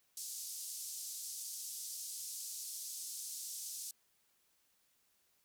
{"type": "band-pass noise", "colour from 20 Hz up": "pink", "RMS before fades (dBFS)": -45, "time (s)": [0.17, 3.91], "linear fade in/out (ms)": 2, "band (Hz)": [5300, 13000], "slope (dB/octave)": 24, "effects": ["white hiss -75 dBFS RMS until 5.44 s"]}